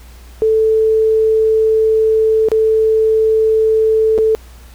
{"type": "tone with dropouts", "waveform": "sine", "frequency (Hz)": 440, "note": "A4", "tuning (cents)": 0, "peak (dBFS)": -9, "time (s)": [0.42, 4.35], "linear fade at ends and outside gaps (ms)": 0, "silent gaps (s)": [[2.486, 2.517], [4.179, 4.186]], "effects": ["added 60 Hz sine -36 dBFS peak until 4.74 s", "pink hiss -45 dBFS RMS until 4.74 s"]}